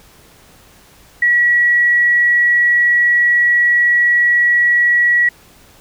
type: tone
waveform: sine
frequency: 1927 Hz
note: B6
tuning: 43 cents flat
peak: -9 dBFS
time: 1.22-5.29 s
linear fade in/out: 5 ms
effects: pink hiss -46 dBFS RMS until 5.8 s